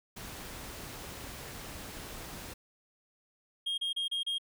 pink noise, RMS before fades -44 dBFS, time 0.16-2.54 s, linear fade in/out 10 ms
triangle tone bursts, 3241 Hz, G#7, 43 cents flat, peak -29 dBFS, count 5, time 3.66-4.384 s, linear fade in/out 10 ms, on 120 ms, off 31 ms
effects none

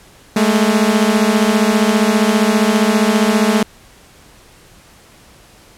sawtooth beating tone pair, 207.7 / 222.7 Hz, G#3 / A3, 0 / +21 cents, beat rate 15 Hz, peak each -10 dBFS, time 0.36-3.63 s, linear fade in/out 5 ms, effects pink hiss -45 dBFS RMS until 5.77 s + low-pass 12000 Hz 12 dB/octave

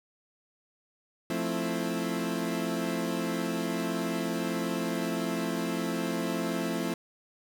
30% pulse chord, F major seventh, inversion none, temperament equal, 174.61 / 220 / 261.6 / 329.6 Hz, F3 / A3 / C4 / E4, 0 / 0 / 0 / 0 cents, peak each -32 dBFS, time 1.3-6.94 s, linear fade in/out 2 ms, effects none

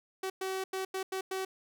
sawtooth tone bursts at uneven times, 380 Hz, F#4, 46 cents sharp, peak -29 dBFS, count 6, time 0.23-0.3 / 0.41-0.64 / 0.73-0.85 / 0.94-1.03 / 1.12-1.21 / 1.31-1.45 s, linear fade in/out 5 ms, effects none

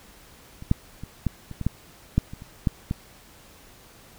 clicks, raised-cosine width 5 ms, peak -26 / -6 / -22 / -10 / -24 / -18 / -9 / -6 / -24 / -28 / -8 / -13 dBFS, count 12, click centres 0.624 / 0.714 / 1.036 / 1.267 / 1.513 / 1.613 / 1.666 / 2.18 / 2.335 / 2.421 / 2.672 / 2.911 s, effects pink hiss -51 dBFS RMS until 4.18 s

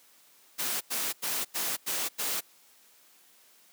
white noise bursts, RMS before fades -31 dBFS, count 6, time 0.58-2.41 s, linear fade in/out 20 ms, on 230 ms, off 90 ms, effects white hiss -60 dBFS RMS until 3.72 s + high-pass 200 Hz 12 dB/octave

